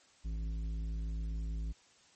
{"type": "tone with tanh clipping", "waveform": "triangle", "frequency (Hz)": 54.4, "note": "A1", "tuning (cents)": -19, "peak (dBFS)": -36, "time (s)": [0.24, 1.73], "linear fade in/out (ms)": 20, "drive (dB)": 14, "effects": ["white hiss -64 dBFS RMS until 2.15 s", "MP3 32 kbps"]}